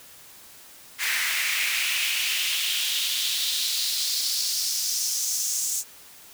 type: noise with high-pass filter sweep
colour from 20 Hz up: pink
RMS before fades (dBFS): -26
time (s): 0.98-5.84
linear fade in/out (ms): 50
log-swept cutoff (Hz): 1900 to 7000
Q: 3
effects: white hiss -48 dBFS RMS until 6.33 s